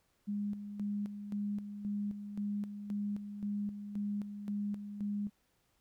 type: tone with tremolo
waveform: sine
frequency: 204.9 Hz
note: G#3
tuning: 23 cents flat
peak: -33 dBFS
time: 0.27-5.3 s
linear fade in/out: 20 ms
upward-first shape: square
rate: 1.9 Hz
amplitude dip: 60%
effects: pink hiss -75 dBFS RMS until 5.8 s